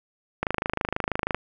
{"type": "click train", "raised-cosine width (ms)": 0.5, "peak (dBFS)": -9, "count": 25, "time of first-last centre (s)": [0.43, 1.346], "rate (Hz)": 26.2, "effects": []}